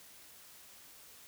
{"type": "silence", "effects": ["white hiss -56 dBFS RMS until 1.27 s"]}